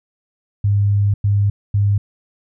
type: tone bursts at uneven times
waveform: sine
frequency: 101.4 Hz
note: G#2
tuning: 41 cents flat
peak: -12 dBFS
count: 3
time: 0.64-1.14 / 1.24-1.5 / 1.74-1.98 s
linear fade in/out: 5 ms
effects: none